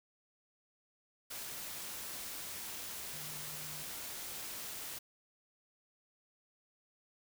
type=tone in noise; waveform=sine; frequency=152.3 Hz; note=D#3; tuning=37 cents flat; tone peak=-53 dBFS; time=3.13-3.84 s; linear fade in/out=10 ms; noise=white; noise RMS=-44 dBFS; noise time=1.3-4.99 s; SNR=-12 dB; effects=none